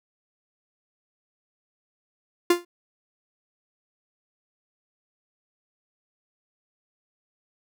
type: tone with exponential decay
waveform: 45% pulse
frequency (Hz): 349.2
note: F4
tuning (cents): 0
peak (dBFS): -13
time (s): 2.5-2.65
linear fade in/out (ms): 5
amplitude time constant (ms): 31
effects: none